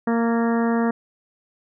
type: harmonic tone with a mistuned harmonic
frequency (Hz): 231.3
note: A#3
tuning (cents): -13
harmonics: 1 / 2 / 3 / 4 / 5 / 6 / 7 / 8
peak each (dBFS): -19 / -25 / -29 / -31 / -33 / -35 / -36 / -37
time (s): 0.07-0.91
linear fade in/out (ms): 5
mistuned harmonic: 7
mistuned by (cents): +34
effects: none